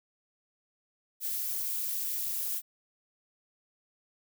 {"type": "noise with amplitude modulation", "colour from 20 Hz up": "violet", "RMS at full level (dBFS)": -30, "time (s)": [1.2, 2.62], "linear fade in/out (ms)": 50, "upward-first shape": "sine", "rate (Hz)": 299, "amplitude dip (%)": 70, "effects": []}